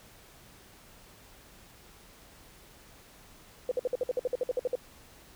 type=tone bursts; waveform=sine; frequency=501 Hz; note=B4; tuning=25 cents sharp; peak=-25 dBFS; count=14; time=3.69-4.754 s; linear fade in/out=2 ms; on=24 ms; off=56 ms; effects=pink hiss -55 dBFS RMS until 5.35 s